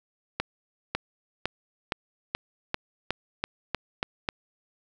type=accelerating click train; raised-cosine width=0.3 ms; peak=-10 dBFS; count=11; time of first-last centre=0.4-4.289 s; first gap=550 ms; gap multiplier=0.92; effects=none